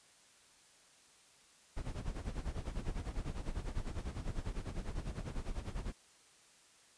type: noise with tremolo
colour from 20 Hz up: brown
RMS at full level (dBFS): -37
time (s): 1.76-5.93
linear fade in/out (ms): 20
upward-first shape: sine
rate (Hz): 10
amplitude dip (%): 80
effects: white hiss -64 dBFS RMS until 6.97 s + resampled to 22050 Hz